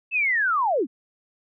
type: linear sweep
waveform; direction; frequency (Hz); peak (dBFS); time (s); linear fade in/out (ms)
sine; down; 2668 to 207.7; -19; 0.11-0.87; 50
effects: none